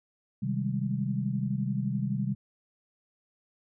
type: chord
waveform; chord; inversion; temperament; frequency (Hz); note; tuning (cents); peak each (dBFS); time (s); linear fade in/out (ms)
sine; Ab major seventh; first; equal; 130.81 / 155.56 / 196 / 207.7; C3 / Eb3 / G3 / Ab3; 0 / 0 / 0 / 0; -31 / -35 / -31 / -36; 0.42-2.35; 10
effects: none